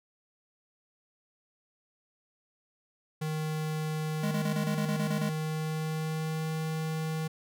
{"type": "tone with pitch glide", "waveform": "square", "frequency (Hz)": [155.6, 158.32], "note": ["D#3", "D#3"], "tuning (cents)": [0, 30], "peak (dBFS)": -31, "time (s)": [3.21, 7.28], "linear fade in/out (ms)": 10, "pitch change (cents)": 30, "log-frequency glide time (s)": [5.12, 6.48]}
{"type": "tone bursts", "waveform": "square", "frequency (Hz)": 207.7, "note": "G#3", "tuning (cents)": 0, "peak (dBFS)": -30, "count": 10, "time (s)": [4.23, 5.294], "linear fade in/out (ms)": 5, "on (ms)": 83, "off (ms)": 26}
{"effects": []}